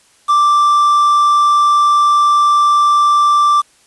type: tone with quantisation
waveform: triangle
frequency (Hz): 1175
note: D6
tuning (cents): +1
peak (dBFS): -6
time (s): 0.28-3.62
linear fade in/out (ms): 20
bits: 5
effects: white hiss -51 dBFS RMS until 3.86 s + resampled to 24000 Hz